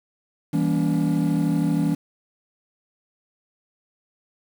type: chord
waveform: triangle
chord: E diminished seventh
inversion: none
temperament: just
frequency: 164.81 / 197.78 / 237.3 / 284.8 Hz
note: E3 / G3 / Bb3 / Db4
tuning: 0 / +16 / +31 / +47 cents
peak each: -20 / -24 / -25 / -21 dBFS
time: 0.53-1.95 s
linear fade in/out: 10 ms
effects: tanh soft clip ceiling -9 dBFS + 7-bit